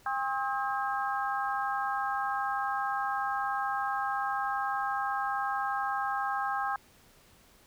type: harmonic tone with a mistuned harmonic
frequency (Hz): 267.9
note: C4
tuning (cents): +41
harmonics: 3 / 4 / 5 / 6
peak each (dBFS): -32 / -35 / -35 / -36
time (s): 0.06-6.76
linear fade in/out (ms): 2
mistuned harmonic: 5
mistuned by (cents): -75
effects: pink hiss -60 dBFS RMS until 7.66 s

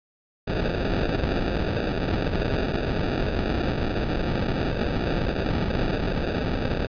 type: noise with sample-and-hold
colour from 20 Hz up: pink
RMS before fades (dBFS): -25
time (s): 0.47-6.87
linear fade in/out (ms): 10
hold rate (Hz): 1050
effects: resampled to 11025 Hz

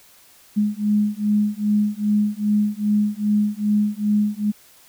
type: beating tone pair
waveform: sine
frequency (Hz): 207.7 / 210.2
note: G#3 / G#3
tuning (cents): 0 / +21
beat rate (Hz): 2.5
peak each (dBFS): -20 / -20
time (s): 0.56-4.52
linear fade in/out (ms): 20
effects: white hiss -51 dBFS RMS until 4.88 s

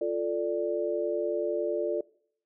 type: chord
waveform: sine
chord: D minor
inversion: first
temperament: equal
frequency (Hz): 349.2 / 440 / 587.3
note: F4 / A4 / D5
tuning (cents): 0 / 0 / 0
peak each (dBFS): -31 / -31 / -30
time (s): 0.01-2.01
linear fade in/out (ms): 5
effects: noise-tail reverb RT60 0.6 s tail -22 dB re dry

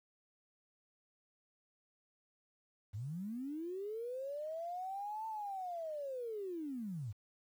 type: linear two-way sweep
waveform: sine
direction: up then down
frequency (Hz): 92.5 to 894 to 92.5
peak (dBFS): -39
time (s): 2.93-7.13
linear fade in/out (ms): 20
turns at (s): 5.27
effects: 11-bit

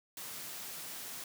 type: high-pass noise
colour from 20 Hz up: white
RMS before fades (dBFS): -44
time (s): 0.17-1.24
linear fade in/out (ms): 2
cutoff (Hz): 100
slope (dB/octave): 48
effects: none

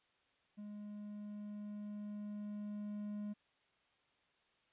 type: tone with level ramp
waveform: triangle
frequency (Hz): 207.7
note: G#3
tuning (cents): 0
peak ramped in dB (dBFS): -44 to -38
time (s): 0.57-3.34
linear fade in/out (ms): 20
effects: white hiss -75 dBFS RMS until 4.72 s + resampled to 8000 Hz

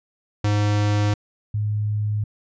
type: tone pair in turn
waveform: square / sine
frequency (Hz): 103.83 / 105.34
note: G#2 / G#2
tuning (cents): 0 / +25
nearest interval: unison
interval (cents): 25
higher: second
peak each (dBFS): -18 / -20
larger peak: first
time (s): 0.44-1.14 / 1.54-2.24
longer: neither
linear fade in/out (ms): 5
effects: resampled to 16000 Hz

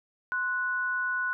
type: tone pair together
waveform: sine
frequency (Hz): 1046.6 / 1476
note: C6 / F#6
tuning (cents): 0 / -5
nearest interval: tritone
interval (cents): 595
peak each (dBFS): -35 / -27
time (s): 0.32-1.33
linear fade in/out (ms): 0
effects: none

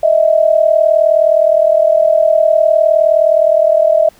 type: tone pair together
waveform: sine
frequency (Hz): 619.8 / 659.3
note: D#5 / E5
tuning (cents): -7 / 0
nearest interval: minor second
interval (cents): 107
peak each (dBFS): -10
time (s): 0.03-4.09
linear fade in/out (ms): 5
effects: pink hiss -47 dBFS RMS until 4.19 s

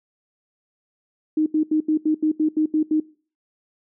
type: tone bursts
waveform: sine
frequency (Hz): 310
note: D#4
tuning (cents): -6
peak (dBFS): -16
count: 10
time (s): 1.37-3.001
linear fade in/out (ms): 5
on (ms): 92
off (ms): 79
effects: noise-tail reverb RT60 0.4 s tail -21 dB re dry

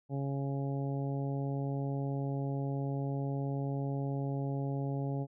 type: harmonic tone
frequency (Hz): 138.5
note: C#3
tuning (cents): -1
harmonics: 1 / 2 / 3 / 4 / 5 / 6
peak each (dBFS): -33 / -39 / -43 / -45 / -47 / -49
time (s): 0.09-5.27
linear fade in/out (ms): 50
effects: none

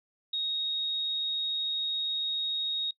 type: tone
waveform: sine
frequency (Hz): 3753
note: A#7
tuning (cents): +11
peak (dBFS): -28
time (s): 0.33-2.91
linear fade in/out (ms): 5
effects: noise-tail reverb RT60 0.1 s tail -22 dB re dry

